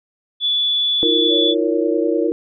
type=tone; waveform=sine; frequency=3446 Hz; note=A7; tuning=37 cents flat; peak=-15 dBFS; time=0.4-1.55 s; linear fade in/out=50 ms
type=chord; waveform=sine; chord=Eb suspended second; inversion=none; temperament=equal with one note detuned; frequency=319.1 / 349.2 / 466.2 Hz; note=Eb4 / F4 / Bb4; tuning=+44 / 0 / 0 cents; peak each=-20 dBFS; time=1.03-2.32 s; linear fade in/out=0 ms
type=tone with vibrato; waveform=sine; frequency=560 Hz; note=C#5; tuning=18 cents sharp; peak=-23 dBFS; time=1.28-2.3 s; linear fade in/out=50 ms; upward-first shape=sine; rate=5.4 Hz; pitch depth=10 cents each way
effects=none